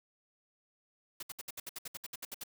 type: noise bursts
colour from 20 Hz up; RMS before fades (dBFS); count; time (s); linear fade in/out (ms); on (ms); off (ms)
white; -42; 14; 1.2-2.437; 5; 28; 65
effects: none